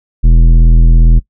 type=tone with tanh clipping; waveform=sine; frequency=41.2 Hz; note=E1; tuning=in tune; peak=-4 dBFS; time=0.23-1.2 s; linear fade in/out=20 ms; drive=12 dB; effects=noise-tail reverb RT60 0.1 s tail -20 dB re dry